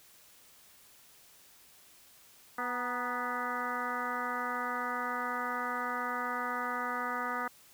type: harmonic tone with a mistuned harmonic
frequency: 246.9 Hz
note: B3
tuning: in tune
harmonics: 1 / 2 / 3 / 4 / 5 / 6 / 7 / 8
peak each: -43 / -43 / -41 / -40 / -36 / -40 / -44 / -43 dBFS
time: 2.58-7.48 s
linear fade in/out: 5 ms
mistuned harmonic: 4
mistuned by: -61 cents
effects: white hiss -59 dBFS RMS until 7.73 s